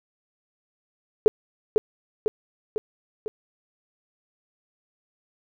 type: tone with echo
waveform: sine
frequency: 430.9 Hz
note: A4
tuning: 36 cents flat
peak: -10 dBFS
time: 1.26-1.28 s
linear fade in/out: 0 ms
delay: 500 ms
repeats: 4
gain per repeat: -4 dB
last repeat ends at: 3.28 s
effects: none